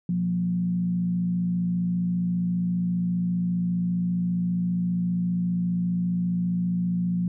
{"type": "tone with frequency modulation", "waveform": "sine", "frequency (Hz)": 177.7, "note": "F3", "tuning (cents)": 30, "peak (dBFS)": -22, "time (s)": [0.09, 7.28], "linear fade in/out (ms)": 2, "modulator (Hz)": 54.9, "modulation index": 0.42, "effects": []}